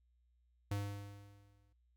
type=tone with exponential decay; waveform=square; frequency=101.2 Hz; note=G#2; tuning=44 cents flat; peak=-35 dBFS; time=0.71-1.73 s; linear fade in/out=5 ms; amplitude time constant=220 ms; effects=noise-tail reverb RT60 0.3 s tail -23 dB re dry + added 60 Hz sine -70 dBFS peak until 1.96 s